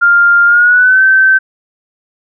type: tone with pitch glide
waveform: sine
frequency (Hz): 1400 to 1544.5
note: F6 to G6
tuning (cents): +4 to -26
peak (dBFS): -4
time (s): 0.01-1.39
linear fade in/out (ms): 20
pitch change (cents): +170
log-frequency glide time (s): 0.46-1.03
effects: none